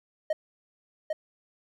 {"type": "tone with echo", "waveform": "triangle", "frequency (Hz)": 622.3, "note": "D#5", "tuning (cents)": 0, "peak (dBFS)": -21, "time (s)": [0.3, 0.33], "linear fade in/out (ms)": 5, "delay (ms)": 800, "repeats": 1, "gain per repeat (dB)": -3, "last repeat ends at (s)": 1.13, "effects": []}